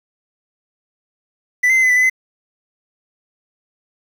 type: tone with pitch steps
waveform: triangle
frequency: 1987 / 2073 / 2061 / 2023 / 1983 / 2010 / 2043 Hz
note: B6 / C7 / C7 / B6 / B6 / B6 / C7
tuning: +10 / -17 / -27 / +41 / +7 / +30 / -42 cents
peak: -9 dBFS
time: 1.63-2.099 s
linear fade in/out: 10 ms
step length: 67 ms
effects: 7-bit